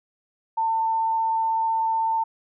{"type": "tone with vibrato", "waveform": "sine", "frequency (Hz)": 897, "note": "A5", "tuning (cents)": 33, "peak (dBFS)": -20, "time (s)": [0.57, 2.24], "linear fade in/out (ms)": 10, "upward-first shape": "triangle", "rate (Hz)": 16, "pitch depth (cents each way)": 9, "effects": []}